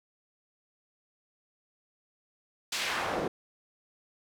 pink noise with band-pass filter sweep, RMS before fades -32 dBFS, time 2.72-3.28 s, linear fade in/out 5 ms, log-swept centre 4600 to 350 Hz, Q 0.94, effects none

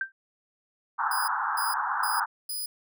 sine tone with exponential decay, 1568 Hz, G6, in tune, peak -22 dBFS, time 0.01-0.12 s, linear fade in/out 2 ms, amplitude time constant 23 ms
pink band-pass noise, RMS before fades -28 dBFS, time 0.98-2.26 s, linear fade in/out 20 ms, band 810 to 1600 Hz, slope 96 dB/octave
5% pulse tone bursts, 4978 Hz, D#8, in tune, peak -24 dBFS, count 4, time 1.11-2.66 s, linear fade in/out 5 ms, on 170 ms, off 290 ms
effects none

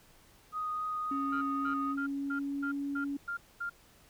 sine tone with vibrato, 1244.5 Hz, D#6, in tune, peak -32 dBFS, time 0.52-1.96 s, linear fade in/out 50 ms, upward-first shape triangle, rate 3.7 Hz, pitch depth 9 cents each way
sine tone with pitch glide, 277.2 to 281.7 Hz, C#4 to C#4, 0 to +28 cents, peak -32 dBFS, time 1.11-3.17 s, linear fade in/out 5 ms, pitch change +28 cents, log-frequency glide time 1.86-2.74 s
sine tone bursts, 1396.9 Hz, F6, in tune, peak -33 dBFS, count 8, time 1.32-3.698 s, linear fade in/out 10 ms, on 96 ms, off 230 ms
effects tanh soft clip ceiling -23 dBFS + pink hiss -61 dBFS RMS until 4.09 s

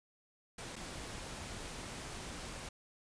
pink noise with dropouts, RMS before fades -45 dBFS, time 0.58-2.69 s, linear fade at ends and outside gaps 5 ms, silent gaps 0.758-0.762 s, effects resampled to 22050 Hz

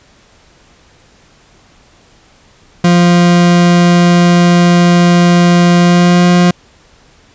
40% pulse tone with pitch glide, 174.61 to 176.84 Hz, F3 to F3, 0 to +22 cents, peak -4 dBFS, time 2.84-6.51 s, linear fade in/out 5 ms, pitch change +22 cents, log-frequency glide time 5.79-6.27 s, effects pink hiss -46 dBFS RMS until 7.34 s + resampled to 16000 Hz

